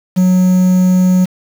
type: tone with quantisation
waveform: triangle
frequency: 183.5 Hz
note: F#3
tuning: 14 cents flat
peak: -5 dBFS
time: 0.16-1.26 s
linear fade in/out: 20 ms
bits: 5
effects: none